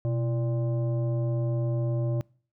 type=tone with frequency modulation; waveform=sine; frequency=123.47 Hz; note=B2; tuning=in tune; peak=-24 dBFS; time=0.05-2.21 s; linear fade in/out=0 ms; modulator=462 Hz; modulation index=0.56; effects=noise-tail reverb RT60 0.5 s tail -26 dB re dry